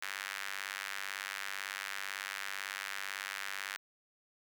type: tone with high-pass filter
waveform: sawtooth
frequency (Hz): 98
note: G2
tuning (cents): 0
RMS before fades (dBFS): -41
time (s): 0.02-3.77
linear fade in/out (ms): 5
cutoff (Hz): 1700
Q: 2
effects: none